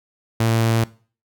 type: tone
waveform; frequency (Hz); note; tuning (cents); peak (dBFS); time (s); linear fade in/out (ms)
sawtooth; 113.7; A#2; -43; -12; 0.4-0.84; 5
effects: noise-tail reverb RT60 0.4 s tail -20 dB re dry